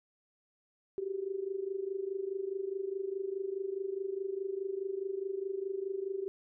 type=tone with amplitude modulation; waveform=sine; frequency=388.2 Hz; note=G4; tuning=17 cents flat; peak=-30 dBFS; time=0.98-6.28 s; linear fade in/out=0 ms; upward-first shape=sine; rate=24.8 Hz; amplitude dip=80%; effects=none